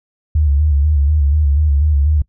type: tone with vibrato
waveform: sine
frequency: 73.42 Hz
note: D2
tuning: in tune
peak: -10 dBFS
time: 0.35-2.22 s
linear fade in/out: 5 ms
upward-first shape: square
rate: 4.1 Hz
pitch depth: 69 cents each way
effects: noise-tail reverb RT60 0.1 s tail -23 dB re dry